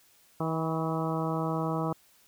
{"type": "harmonic tone with a mistuned harmonic", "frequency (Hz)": 160.8, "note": "E3", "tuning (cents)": -43, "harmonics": [1, 2, 3, 4, 5, 6, 7, 8], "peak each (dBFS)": [-31, -34, -36, -37, -38, -39, -39, -40], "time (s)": [0.4, 1.93], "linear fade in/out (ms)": 5, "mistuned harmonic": 6, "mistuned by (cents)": 36, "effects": ["white hiss -62 dBFS RMS until 2.27 s"]}